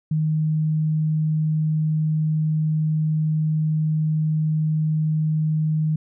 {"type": "tone", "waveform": "sine", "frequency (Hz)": 155.56, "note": "D#3", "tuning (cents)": 0, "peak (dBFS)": -18, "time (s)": [0.11, 5.96], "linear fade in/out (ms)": 5, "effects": []}